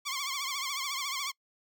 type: tone with vibrato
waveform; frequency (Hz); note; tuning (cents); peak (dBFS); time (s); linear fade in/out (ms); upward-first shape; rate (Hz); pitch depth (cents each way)
10% pulse; 1100; C#6; -14; -24; 0.05-1.32; 20; triangle; 14; 120
effects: noise-tail reverb RT60 0.1 s tail -26 dB re dry